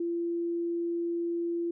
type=tone; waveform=sine; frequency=341 Hz; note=F4; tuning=41 cents flat; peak=-28 dBFS; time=0-1.71 s; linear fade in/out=5 ms; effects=none